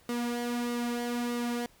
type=tone with flanger; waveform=sawtooth; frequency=240 Hz; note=B3; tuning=49 cents flat; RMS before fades=-32 dBFS; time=0.09-1.66 s; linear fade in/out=2 ms; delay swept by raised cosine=1.2 to 3.4 ms; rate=1.6 Hz; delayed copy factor=-0.55; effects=pink hiss -61 dBFS RMS until 1.8 s